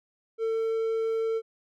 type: tone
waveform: triangle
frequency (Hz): 449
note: A4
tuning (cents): +35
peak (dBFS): -23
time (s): 0.38-1.42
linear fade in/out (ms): 50
effects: none